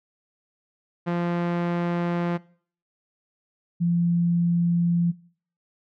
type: tone pair in turn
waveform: sawtooth / sine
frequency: 173.1 / 171.81 Hz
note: F3 / F3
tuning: -15 / -28 cents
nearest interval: unison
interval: 13 cents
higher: first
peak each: -19 dBFS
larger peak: neither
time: 1.06-2.38 / 3.8-5.12 s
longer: neither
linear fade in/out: 20 ms
effects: noise-tail reverb RT60 0.5 s tail -21 dB re dry + low-pass 2000 Hz 12 dB/octave